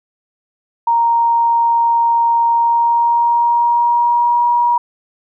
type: tone with pitch glide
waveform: sine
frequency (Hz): 932.3 to 956.3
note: A#5 to A#5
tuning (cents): 0 to +44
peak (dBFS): -10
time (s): 0.87-4.78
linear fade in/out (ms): 5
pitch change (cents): +44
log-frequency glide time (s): 2.5-4.45
effects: none